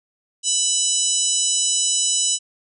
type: harmonic tone with a mistuned harmonic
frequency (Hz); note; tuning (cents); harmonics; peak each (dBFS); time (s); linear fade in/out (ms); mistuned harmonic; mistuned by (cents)
990; B5; +4; 3 / 4 / 5 / 6 / 7 / 8 / 9; -25 / -28 / -28 / -26 / -24 / -22 / -28; 0.43-2.39; 50; 5; +71
effects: none